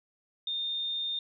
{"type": "tone", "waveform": "sine", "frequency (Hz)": 3638, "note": "A#7", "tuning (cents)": -43, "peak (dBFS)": -30, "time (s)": [0.47, 1.19], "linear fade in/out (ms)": 2, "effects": []}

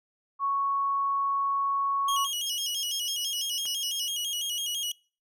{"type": "tone", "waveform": "sine", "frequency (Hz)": 1108.7, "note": "C#6", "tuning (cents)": 0, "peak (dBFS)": -24, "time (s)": [0.39, 2.28], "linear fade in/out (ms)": 50}
{"type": "tone with vibrato", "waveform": "sawtooth", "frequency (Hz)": 3078, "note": "G7", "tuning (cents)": -32, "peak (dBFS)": -26, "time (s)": [2.08, 4.92], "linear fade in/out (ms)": 5, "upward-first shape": "square", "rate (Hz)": 6, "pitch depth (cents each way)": 92}
{"type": "tone with tremolo", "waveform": "triangle", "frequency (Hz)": 5280, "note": "E8", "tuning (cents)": 2, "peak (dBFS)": -33, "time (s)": [2.46, 4.1], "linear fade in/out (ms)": 10, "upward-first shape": "sine", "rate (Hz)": 6.6, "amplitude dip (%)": 90}
{"type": "click", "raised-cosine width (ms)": 0.2, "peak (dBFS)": -27, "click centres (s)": 3.655}
{"effects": ["noise-tail reverb RT60 0.4 s tail -26 dB re dry"]}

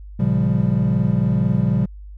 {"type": "chord", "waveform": "triangle", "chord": "G half-diminished seventh", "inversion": "first", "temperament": "equal with one note detuned", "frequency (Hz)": [116.54, 138.59, 174.61, 198.85], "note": ["Bb2", "Db3", "F3", "G3"], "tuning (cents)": [0, 0, 0, 25], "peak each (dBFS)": -19, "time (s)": [0.19, 1.86], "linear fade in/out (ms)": 10, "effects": ["added 50 Hz sine -34 dBFS peak until 2.17 s"]}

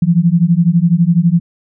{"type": "beating tone pair", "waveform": "sine", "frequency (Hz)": [164.81, 176.81], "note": ["E3", "F3"], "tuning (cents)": [0, 22], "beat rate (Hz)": 12, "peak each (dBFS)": -11, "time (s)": [0.02, 1.4], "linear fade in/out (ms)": 5, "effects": []}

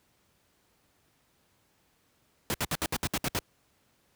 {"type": "noise bursts", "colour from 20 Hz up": "pink", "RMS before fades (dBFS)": -29, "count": 9, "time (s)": [2.5, 3.389], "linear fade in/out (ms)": 0, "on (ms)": 41, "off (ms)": 65, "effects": ["pink hiss -69 dBFS RMS until 4.15 s", "high-pass 60 Hz 12 dB/octave"]}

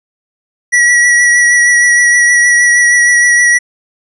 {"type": "tone with vibrato", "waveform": "square", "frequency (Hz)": 1931, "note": "B6", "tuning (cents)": -39, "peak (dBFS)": -6, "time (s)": [0.72, 3.59], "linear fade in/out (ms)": 20, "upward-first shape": "triangle", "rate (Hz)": 6.4, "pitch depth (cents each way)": 23, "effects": ["resampled to 24000 Hz"]}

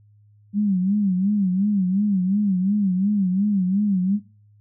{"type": "tone with vibrato", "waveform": "sine", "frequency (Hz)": 195, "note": "G3", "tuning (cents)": -9, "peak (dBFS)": -17, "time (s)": [0.53, 4.2], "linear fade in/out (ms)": 50, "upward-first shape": "sine", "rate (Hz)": 2.8, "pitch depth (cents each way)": 130, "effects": ["noise-tail reverb RT60 0.4 s tail -21 dB re dry", "added 104 Hz sine -51 dBFS peak until 4.6 s"]}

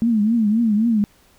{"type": "tone with vibrato", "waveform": "sine", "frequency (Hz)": 220.6, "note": "A3", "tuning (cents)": 5, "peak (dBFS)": -14, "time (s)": [0.02, 1.04], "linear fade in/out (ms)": 0, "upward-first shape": "triangle", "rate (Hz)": 3.8, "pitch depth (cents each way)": 150, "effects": ["pink hiss -55 dBFS RMS until 1.38 s"]}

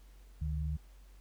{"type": "tone pair together", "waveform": "sine", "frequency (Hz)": [72.68, 154], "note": ["D2", "D#3"], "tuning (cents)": [-17, -17], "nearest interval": "octave + minor second", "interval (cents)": 1300, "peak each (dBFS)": [-33, -38], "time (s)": [0.41, 0.77], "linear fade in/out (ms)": 10, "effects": ["added 47 Hz sine -53 dBFS peak until 1.2 s", "pink hiss -67 dBFS RMS until 1.2 s"]}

